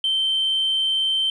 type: tone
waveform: sine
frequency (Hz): 3111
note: G7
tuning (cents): -14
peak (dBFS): -17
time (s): 0.04-1.3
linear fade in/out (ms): 2
effects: tanh soft clip ceiling -15 dBFS